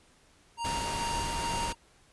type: tone with tremolo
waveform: square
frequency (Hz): 932.3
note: A#5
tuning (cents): 0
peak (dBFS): -32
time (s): 0.57-1.75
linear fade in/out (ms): 50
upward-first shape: square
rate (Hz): 2.3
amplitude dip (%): 25
type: noise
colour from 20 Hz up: pink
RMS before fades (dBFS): -35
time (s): 0.64-1.73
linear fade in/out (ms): 10
effects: pink hiss -62 dBFS RMS until 2.12 s + resampled to 24000 Hz